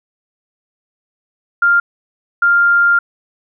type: tone bursts at uneven times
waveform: sine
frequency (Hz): 1398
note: F6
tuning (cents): +1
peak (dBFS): -8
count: 2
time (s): 1.62-1.8 / 2.42-2.99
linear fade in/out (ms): 5
effects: none